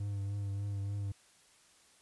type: tone with vibrato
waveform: triangle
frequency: 100.3 Hz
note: G2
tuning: 40 cents sharp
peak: -32 dBFS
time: 0-1.12 s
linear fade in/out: 5 ms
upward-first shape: triangle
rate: 3.4 Hz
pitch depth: 31 cents each way
effects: white hiss -64 dBFS RMS until 2.01 s + resampled to 24000 Hz